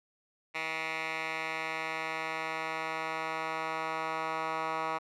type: tone with band-pass filter sweep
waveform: 10% pulse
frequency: 160 Hz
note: D#3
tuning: 49 cents sharp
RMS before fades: -35 dBFS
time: 0.54-4.99 s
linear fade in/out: 20 ms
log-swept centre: 2100 to 1300 Hz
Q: 2.3
effects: none